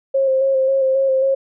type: tone with vibrato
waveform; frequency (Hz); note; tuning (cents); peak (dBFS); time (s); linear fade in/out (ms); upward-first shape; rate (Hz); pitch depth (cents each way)
sine; 534; C5; +35; -13; 0.14-1.35; 10; square; 3.7; 21
effects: none